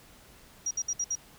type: tone bursts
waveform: sine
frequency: 5730 Hz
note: F8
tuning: 44 cents sharp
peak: -27 dBFS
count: 5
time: 0.66-1.154 s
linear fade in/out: 5 ms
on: 50 ms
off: 61 ms
effects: pink hiss -55 dBFS RMS until 1.38 s